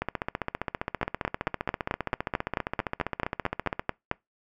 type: two click trains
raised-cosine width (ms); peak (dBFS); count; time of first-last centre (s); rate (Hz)
0.5; -10 / -13; 15 / 58; 1.03-4.114 / 0.02-3.795; 4.54 / 15.1
effects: noise-tail reverb RT60 0.2 s tail -25 dB re dry